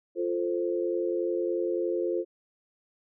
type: chord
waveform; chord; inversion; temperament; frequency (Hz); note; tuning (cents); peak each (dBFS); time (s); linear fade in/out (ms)
sine; F major; none; equal; 349.2 / 440 / 523.3; F4 / A4 / C5; 0 / 0 / 0; -28 / -32 / -32; 0.15-2.25; 50
effects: none